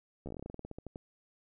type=slowing click train; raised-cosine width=2 ms; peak=-29 dBFS; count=18; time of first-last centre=0.26-0.959 s; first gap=13 ms; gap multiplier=1.13; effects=none